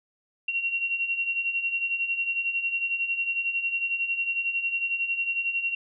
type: beating tone pair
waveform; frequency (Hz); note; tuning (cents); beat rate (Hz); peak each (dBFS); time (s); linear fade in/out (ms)
sine; 2736 / 2747; F7 / F7; -36 / -29; 11; -32 / -26; 0.48-5.75; 5
effects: none